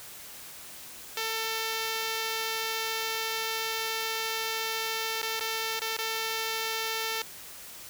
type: tone with dropouts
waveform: 5% pulse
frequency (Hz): 446.5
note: A4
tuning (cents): +25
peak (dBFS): -18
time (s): 1.17-7.22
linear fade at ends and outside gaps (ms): 2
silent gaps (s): 5.217-5.228 / 5.396-5.408 / 5.794-5.817 / 5.967-5.987
effects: white hiss -45 dBFS RMS until 7.89 s